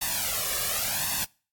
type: noise with flanger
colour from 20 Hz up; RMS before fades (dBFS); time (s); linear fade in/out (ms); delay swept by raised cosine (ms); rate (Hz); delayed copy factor
white; -28; 0.01-1.25; 10; 1.1 to 1.76; 0.91; +1
effects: noise-tail reverb RT60 0.4 s tail -26 dB re dry + AAC 64 kbps